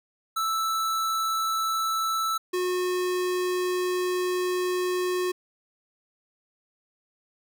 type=tone pair in turn; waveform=square; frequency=1318.5 / 363 Hz; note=E6 / F#4; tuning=0 / -33 cents; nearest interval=octave + minor seventh; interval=2233 cents; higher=first; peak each=-25 / -25 dBFS; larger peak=neither; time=0.36-2.38 / 2.53-5.32 s; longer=second; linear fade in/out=10 ms; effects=none